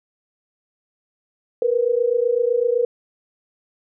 sine tone pair together, 466.2 / 494.1 Hz, A#4 / B4, 0 / +1 cents, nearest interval minor second, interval 101 cents, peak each -19 dBFS, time 1.62-2.85 s, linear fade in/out 2 ms, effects none

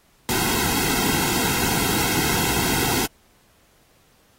pink noise with comb filter, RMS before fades -22 dBFS, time 0.29-3.06 s, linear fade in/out 0 ms, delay 1.7 ms, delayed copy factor -1, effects pink hiss -59 dBFS RMS until 4.38 s + AAC 48 kbps

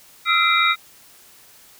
sine tone cluster, 1278 / 1365 / 2055 / 2369 / 3778 Hz, D#6 / F6 / C7 / D7 / A#7, +46 / -40 / -32 / +14 / +22 cents, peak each -21 dBFS, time 0.25-0.76 s, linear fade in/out 50 ms, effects white hiss -49 dBFS RMS until 1.79 s

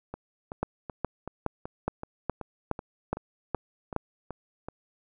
two click trains, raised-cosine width 1 ms, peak -13 / -22 dBFS, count 9 / 13, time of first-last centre 0.63-3.963 / 0.14-4.685 s, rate 2.4 / 2.64 Hz, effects none

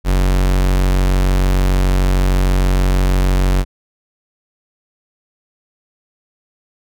45% pulse tone, 46.53 Hz, F#1, 10 cents sharp, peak -11 dBFS, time 0.04-3.65 s, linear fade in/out 50 ms, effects none

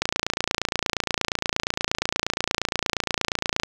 click train, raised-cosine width 0.2 ms, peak -4 dBFS, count 104, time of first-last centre 0.02-3.634 s, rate 28.5 Hz, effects 7-bit

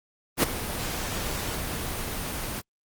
pink noise with ADSR envelope, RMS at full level -18 dBFS, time 0.37-2.62 s, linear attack 63 ms, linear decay 10 ms, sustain -13 dB, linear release 35 ms, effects Opus 24 kbps

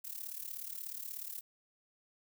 violet noise with amplitude modulation, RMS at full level -40 dBFS, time 0.04-1.41 s, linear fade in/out 10 ms, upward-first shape sine, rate 36.6 Hz, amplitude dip 80%, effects none

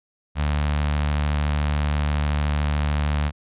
sawtooth tone with notch filter, 73.9 Hz, D2, 11 cents sharp, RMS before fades -22 dBFS, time 0.35-3.32 s, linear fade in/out 50 ms, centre 370 Hz, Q 0.86, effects resampled to 8000 Hz

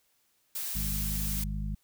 blue noise, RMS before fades -35 dBFS, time 0.55-1.44 s, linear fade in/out 5 ms
harmonic tone, 51.5 Hz, G#1, 14 cents flat, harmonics 1 / 2 / 3 / 4, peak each -32 / -42 / -38 / -40 dBFS, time 0.75-1.75 s, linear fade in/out 5 ms
effects white hiss -71 dBFS RMS until 1.83 s

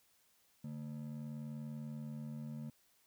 triangle ring-modulated tone, 185 Hz, F#3, in tune, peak -37 dBFS, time 0.64-2.7 s, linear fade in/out 5 ms, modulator 40.2 Hz, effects white hiss -72 dBFS RMS until 3.06 s

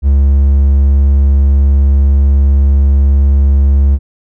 triangle tone, 69.3 Hz, C#2, in tune, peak -3 dBFS, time 0.02-3.99 s, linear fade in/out 50 ms, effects none

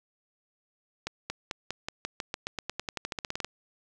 accelerating click train, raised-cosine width 0.2 ms, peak -15 dBFS, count 22, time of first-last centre 1.07-3.446 s, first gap 230 ms, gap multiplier 0.92, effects none

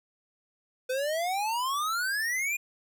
square exponential sweep, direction up, 500 to 2472 Hz, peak -28 dBFS, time 0.89-2.57 s, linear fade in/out 10 ms, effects none

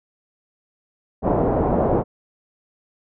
white low-pass noise, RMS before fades -19 dBFS, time 1.22-2.04 s, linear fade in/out 50 ms, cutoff 720 Hz, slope 24 dB/octave, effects none

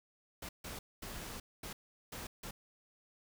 pink noise bursts at uneven times, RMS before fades -45 dBFS, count 6, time 0.42-0.49 / 0.64-0.79 / 1.02-1.4 / 1.63-1.73 / 2.12-2.27 / 2.43-2.51 s, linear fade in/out 5 ms, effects none

